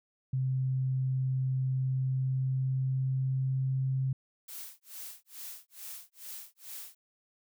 sine tone with pitch glide, 130.81 to 132.33 Hz, C3 to C3, 0 to +20 cents, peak -27 dBFS, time 0.33-4.13 s, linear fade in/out 5 ms, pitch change +20 cents, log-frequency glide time 1.74-3.85 s
blue noise with tremolo, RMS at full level -42 dBFS, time 4.48-6.95 s, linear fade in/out 5 ms, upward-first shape sine, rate 2.3 Hz, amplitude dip 100%
effects none

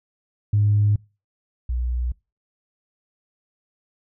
sine tone pair in turn, 103.8 / 60.93 Hz, G#2 / B1, 0 / -23 cents, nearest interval major sixth, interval 923 cents, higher first, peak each -14 / -21 dBFS, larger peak first, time 0.53-0.96 / 1.69-2.12 s, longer neither, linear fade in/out 5 ms, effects noise-tail reverb RT60 0.3 s tail -25 dB re dry + tanh soft clip ceiling -10 dBFS

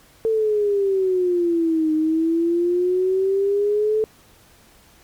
sine exponential two-way sweep, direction down then up, 449.9 to 309.7 to 437.7 Hz, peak -16 dBFS, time 0.25-4.04 s, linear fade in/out 0 ms, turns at 1.93 s, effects pink hiss -52 dBFS RMS until 5.03 s + MP3 96 kbps

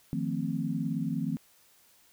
sine chord, F dominant seventh, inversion third, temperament equal with one note detuned, 155.56 / 174.61 / 224.8 / 261.6 Hz, Eb3 / F3 / A3 / C4, 0 / 0 / +37 / 0 cents, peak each -34 dBFS, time 0.13-1.37 s, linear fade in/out 0 ms, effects white hiss -62 dBFS RMS until 2.12 s

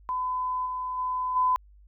sine tone with level steps, 1010 Hz, B5, 39 cents sharp, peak -26 / -29 / -26 / -20 dBFS, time 0.09-1.56 s, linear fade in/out 0 ms, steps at 0.65 / 0.97 / 1.35 s, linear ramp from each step 20 ms, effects added 50 Hz sine -51 dBFS peak until 1.87 s

